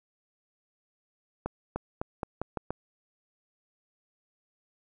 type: accelerating click train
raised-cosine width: 1 ms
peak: -17 dBFS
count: 7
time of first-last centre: 1.46-2.706 s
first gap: 300 ms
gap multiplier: 0.85
effects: none